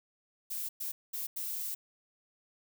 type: noise bursts at uneven times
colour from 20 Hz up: violet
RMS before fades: -37 dBFS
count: 4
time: 0.5-0.69 / 0.8-0.92 / 1.13-1.27 / 1.36-1.75 s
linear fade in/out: 10 ms
effects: none